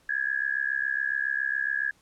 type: tone with amplitude modulation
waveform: sine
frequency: 1674 Hz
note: G#6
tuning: 13 cents sharp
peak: -21 dBFS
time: 0.09-1.91 s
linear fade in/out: 5 ms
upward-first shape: sine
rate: 67.2 Hz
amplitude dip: 95%
effects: pink hiss -63 dBFS RMS until 2.01 s + low-pass 11000 Hz 12 dB/octave